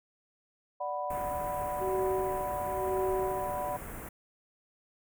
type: chord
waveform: sine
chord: B minor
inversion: first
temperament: equal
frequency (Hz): 587.3 / 740 / 987.8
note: D5 / F#5 / B5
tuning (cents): 0 / 0 / 0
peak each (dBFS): -36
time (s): 0.8-3.77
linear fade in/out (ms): 10
type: band-stop noise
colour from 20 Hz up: pink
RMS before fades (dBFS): -42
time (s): 1.1-4.09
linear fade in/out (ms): 5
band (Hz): 2100 to 9000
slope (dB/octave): 24
type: tone with tremolo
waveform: sine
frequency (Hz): 377.4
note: F#4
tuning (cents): +34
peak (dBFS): -28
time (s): 1.8-3.63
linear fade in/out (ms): 20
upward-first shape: sine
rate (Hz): 0.99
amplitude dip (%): 95
effects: none